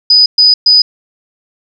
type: tone bursts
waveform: sine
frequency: 4978 Hz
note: D#8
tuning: in tune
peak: -3 dBFS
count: 3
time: 0.1-0.82 s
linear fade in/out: 5 ms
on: 160 ms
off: 120 ms
effects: none